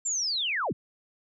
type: linear sweep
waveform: sine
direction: down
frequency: 7459 to 59.7 Hz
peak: -26 dBFS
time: 0.05-0.73 s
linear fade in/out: 10 ms
effects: none